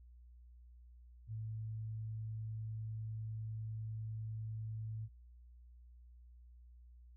sine tone, 110 Hz, A2, in tune, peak -40 dBFS, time 1.27-5.09 s, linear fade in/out 50 ms, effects added 60 Hz sine -56 dBFS peak until 7.16 s

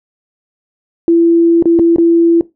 sine tone with dropouts, 336.1 Hz, E4, 34 cents sharp, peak -5 dBFS, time 1.08-2.41 s, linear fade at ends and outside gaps 1 ms, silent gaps 1.625-1.656 / 1.79-1.795 / 1.961-1.983 s, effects noise-tail reverb RT60 0.2 s tail -19 dB re dry

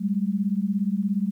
sine beating tone pair, 193.1 / 210.1 Hz, G3 / G#3, -26 / +20 cents, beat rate 17 Hz, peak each -24 / -25 dBFS, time 0-1.31 s, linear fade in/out 20 ms, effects 10-bit

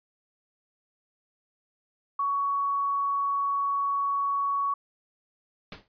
sine tone, 1120 Hz, C#6, 18 cents sharp, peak -24 dBFS, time 2.19-4.74 s, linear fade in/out 5 ms
pink noise with exponential decay, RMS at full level -36 dBFS, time 5.72-5.88 s, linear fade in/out 2 ms, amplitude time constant 34 ms
effects resampled to 11025 Hz

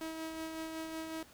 sawtooth tone with tremolo, 320.9 Hz, E4, 46 cents flat, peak -34 dBFS, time 0.01-1.23 s, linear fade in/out 2 ms, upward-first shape sine, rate 5.4 Hz, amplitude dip 35%, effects pink hiss -59 dBFS RMS until 1.33 s

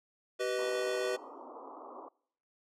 square chord, G augmented, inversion none, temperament equal with one note detuned, 383.3 / 493.9 / 622.3 Hz, G4 / B4 / D#5, -39 / 0 / 0 cents, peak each -36 / -35 / -38 dBFS, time 0.39-1.17 s, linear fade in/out 20 ms
white band-pass noise, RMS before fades -48 dBFS, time 0.58-2.09 s, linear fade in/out 10 ms, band 250 to 1200 Hz, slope 96 dB/octave
effects noise-tail reverb RT60 0.7 s tail -26 dB re dry + low-pass 9000 Hz 12 dB/octave

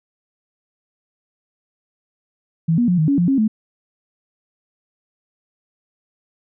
sine tone with pitch steps, 163.7 / 240.3 / 178.3 / 156.3 / 280.6 / 174.6 / 271 / 217 Hz, E3 / B3 / F3 / D#3 / C#4 / F3 / C#4 / A3, -12 / -47 / +36 / +8 / +21 / 0 / -39 / -24 cents, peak -13 dBFS, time 2.68-3.48 s, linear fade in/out 10 ms, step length 100 ms, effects none

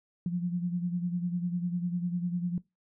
sine beating tone pair, 174.61 / 184.61 Hz, F3 / F#3, 0 / -4 cents, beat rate 10 Hz, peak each -29 / -35 dBFS, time 0.26-2.58 s, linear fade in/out 2 ms, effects noise-tail reverb RT60 0.2 s tail -21 dB re dry

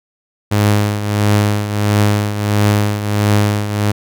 sawtooth tone with tremolo, 103.83 Hz, G#2, in tune, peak -5 dBFS, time 0.51-3.92 s, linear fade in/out 10 ms, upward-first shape triangle, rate 1.5 Hz, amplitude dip 70%, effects none

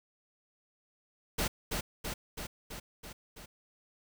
pink noise with echo, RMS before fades -31 dBFS, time 1.38-1.48 s, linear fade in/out 10 ms, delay 330 ms, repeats 6, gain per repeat -3 dB, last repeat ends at 3.46 s, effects none

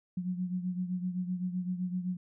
sine beating tone pair, 180 / 187.8 Hz, F#3 / F#3, -47 / +26 cents, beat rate 7.8 Hz, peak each -32 / -38 dBFS, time 0.17-2.17 s, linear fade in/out 5 ms, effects none

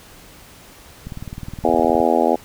click train, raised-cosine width 5 ms, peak -18 dBFS, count 19, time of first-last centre 1.07-2.003 s, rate 19.3 Hz
harmonic tone, 82.41 Hz, E2, in tune, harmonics 3 / 4 / 5 / 6 / 7 / 8 / 9 / 10, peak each -22 / -22 / -22 / -22 / -22 / -22 / -22 / -22 dBFS, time 1.64-2.36 s, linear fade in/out 10 ms
effects pink hiss -44 dBFS RMS until 2.44 s

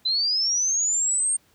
sine linear sweep, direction up, 3972 to 8710 Hz, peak -20 dBFS, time 0.05-1.37 s, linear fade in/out 10 ms, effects pink hiss -61 dBFS RMS until 1.54 s + high-pass 60 Hz 12 dB/octave

